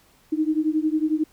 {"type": "beating tone pair", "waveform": "sine", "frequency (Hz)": [306.4, 317.4], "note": ["D#4", "D#4"], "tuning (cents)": [-27, 35], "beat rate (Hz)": 11, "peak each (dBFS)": [-22, -23], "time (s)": [0.32, 1.24], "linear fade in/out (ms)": 10, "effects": ["pink hiss -58 dBFS RMS until 1.32 s"]}